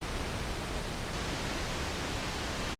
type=noise; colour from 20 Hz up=pink; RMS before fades=-34 dBFS; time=0.01-2.75 s; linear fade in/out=20 ms; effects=low-pass 6000 Hz 12 dB/octave + Opus 32 kbps